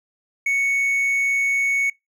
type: tone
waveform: triangle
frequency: 2219 Hz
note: C#7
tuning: 1 cent sharp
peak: -16 dBFS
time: 0.46-1.9 s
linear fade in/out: 5 ms
effects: noise-tail reverb RT60 0.2 s tail -25 dB re dry